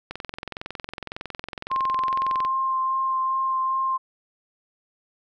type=click train; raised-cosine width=0.3 ms; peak=-16 dBFS; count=52; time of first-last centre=0.11-2.449 s; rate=21.8 Hz
type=tone with vibrato; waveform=sine; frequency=1055 Hz; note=C6; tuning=14 cents sharp; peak=-21 dBFS; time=1.7-3.98 s; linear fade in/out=20 ms; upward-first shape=sine; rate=2.5 Hz; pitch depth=9 cents each way
effects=none